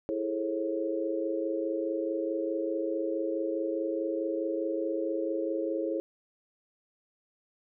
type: chord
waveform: sine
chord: A major seventh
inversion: second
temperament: equal with one note detuned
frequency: 329.6 / 415.3 / 440 / 540.5 Hz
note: E4 / G#4 / A4 / C#5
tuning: 0 / 0 / 0 / -44 cents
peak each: -32 / -36 / -37 / -33 dBFS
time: 0.09-6 s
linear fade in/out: 0 ms
effects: none